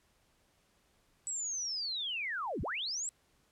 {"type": "linear two-way sweep", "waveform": "sine", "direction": "down then up", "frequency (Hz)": [7902, 36.95, 7902], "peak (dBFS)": -34, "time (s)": [1.27, 3.09], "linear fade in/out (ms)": 0, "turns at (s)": 2.62, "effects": ["pink hiss -71 dBFS RMS until 3.51 s", "low-pass 12000 Hz 12 dB/octave"]}